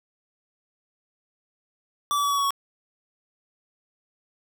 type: tone with pitch steps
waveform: square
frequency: 1159 / 1149.7 / 1140.4 / 1131.2 / 1122.1 / 1113.1 Hz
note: D6 / D6 / C#6 / C#6 / C#6 / C#6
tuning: -23 / -37 / +49 / +35 / +21 / +7 cents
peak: -22 dBFS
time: 2.11-2.506 s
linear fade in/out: 0 ms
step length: 66 ms
effects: none